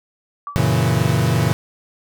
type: tone with exponential decay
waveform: sine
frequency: 1154 Hz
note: D6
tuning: 31 cents flat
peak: -23 dBFS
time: 0.47-0.69 s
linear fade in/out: 1 ms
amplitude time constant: 47 ms
type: chord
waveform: 40% pulse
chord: F# dominant seventh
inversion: none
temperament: equal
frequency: 92.5 / 116.54 / 138.59 / 164.81 Hz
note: F#2 / A#2 / C#3 / E3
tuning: 0 / 0 / 0 / 0 cents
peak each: -23 / -18 / -19 / -20 dBFS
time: 0.56-1.53 s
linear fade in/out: 0 ms
effects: none